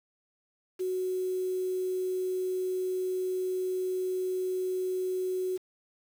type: tone with quantisation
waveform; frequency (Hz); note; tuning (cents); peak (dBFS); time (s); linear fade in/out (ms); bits
sine; 370; F#4; 0; -28; 0.79-5.58; 20; 8
effects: none